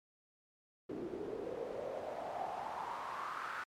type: noise with band-pass filter sweep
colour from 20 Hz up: pink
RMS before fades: -42 dBFS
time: 0.89-3.64 s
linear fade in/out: 5 ms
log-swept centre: 330 to 1400 Hz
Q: 4.9
effects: MP3 96 kbps